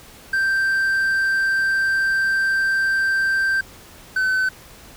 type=tone pair in turn; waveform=triangle; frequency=1568 / 1521.6 Hz; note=G6 / F#6; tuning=0 / +48 cents; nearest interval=minor second; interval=52 cents; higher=first; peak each=-15 dBFS; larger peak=neither; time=0.33-3.61 / 4.16-4.49 s; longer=first; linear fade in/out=5 ms; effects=pink hiss -44 dBFS RMS until 4.96 s